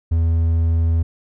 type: tone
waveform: triangle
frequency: 82.41 Hz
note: E2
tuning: in tune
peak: -12 dBFS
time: 0.11-1.03 s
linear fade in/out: 10 ms
effects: none